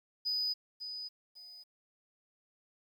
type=tone with echo; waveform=sine; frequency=4978 Hz; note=D#8; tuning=in tune; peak=-29 dBFS; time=0.25-0.54 s; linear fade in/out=20 ms; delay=550 ms; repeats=2; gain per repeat=-10 dB; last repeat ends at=1.64 s; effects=tanh soft clip ceiling -28 dBFS + 11-bit